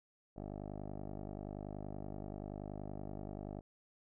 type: tone with low-pass filter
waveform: 10% pulse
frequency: 50.5 Hz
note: G#1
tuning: 48 cents flat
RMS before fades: -45 dBFS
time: 0.36-3.61 s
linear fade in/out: 10 ms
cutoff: 590 Hz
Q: 3
effects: none

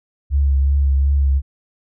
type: tone with vibrato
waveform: sine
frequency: 69.3 Hz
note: C#2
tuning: in tune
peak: -12 dBFS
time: 0.3-1.42 s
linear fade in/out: 50 ms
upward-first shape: triangle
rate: 2.7 Hz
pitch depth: 36 cents each way
effects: none

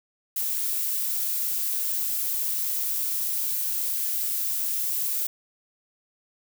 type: noise with high-pass filter sweep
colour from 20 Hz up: violet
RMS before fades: -27 dBFS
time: 0.36-5.27 s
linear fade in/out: 5 ms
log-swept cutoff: 970 to 280 Hz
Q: 1
effects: none

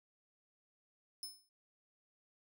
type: tone with exponential decay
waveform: sawtooth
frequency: 5220 Hz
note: E8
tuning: 18 cents flat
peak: -37 dBFS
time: 1.23-1.49 s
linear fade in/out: 1 ms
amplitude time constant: 55 ms
effects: none

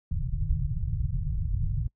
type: low-pass noise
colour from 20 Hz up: pink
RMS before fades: -28 dBFS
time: 0.11-1.88 s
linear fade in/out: 5 ms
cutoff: 160 Hz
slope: 96 dB/octave
effects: noise-tail reverb RT60 0.1 s tail -24 dB re dry

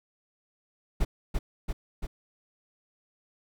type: noise with echo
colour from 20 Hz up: brown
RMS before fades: -24 dBFS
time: 1-1.05 s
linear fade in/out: 10 ms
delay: 340 ms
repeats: 3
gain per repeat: -3 dB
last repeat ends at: 2.07 s
effects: none

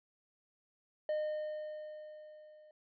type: tone with level ramp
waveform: triangle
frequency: 611 Hz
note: D#5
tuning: 32 cents flat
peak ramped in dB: -29 to -55 dBFS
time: 1.09-2.71 s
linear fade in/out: 2 ms
effects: resampled to 11025 Hz

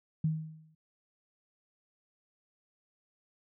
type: tone with exponential decay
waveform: sine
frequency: 157.6 Hz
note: D#3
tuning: 23 cents sharp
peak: -24 dBFS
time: 0.24-0.75 s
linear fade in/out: 5 ms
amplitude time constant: 110 ms
effects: none

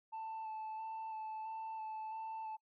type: tone with vibrato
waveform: sine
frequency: 880 Hz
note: A5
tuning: in tune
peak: -39 dBFS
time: 0.12-2.57 s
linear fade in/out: 20 ms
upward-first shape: square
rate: 1.5 Hz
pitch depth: 13 cents each way
effects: noise-tail reverb RT60 0.1 s tail -24 dB re dry + tanh soft clip ceiling -40 dBFS

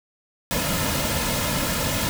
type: noise with comb filter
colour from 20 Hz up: pink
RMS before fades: -24 dBFS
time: 0.51-2.09 s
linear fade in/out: 0 ms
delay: 2.6 ms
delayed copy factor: -0.6
effects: none

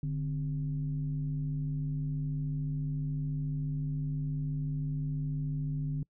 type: tone with frequency modulation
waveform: sine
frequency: 146.83 Hz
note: D3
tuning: in tune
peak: -30 dBFS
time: 0.03-6.03 s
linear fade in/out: 2 ms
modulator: 114 Hz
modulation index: 0.51
effects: noise-tail reverb RT60 0.1 s tail -26 dB re dry

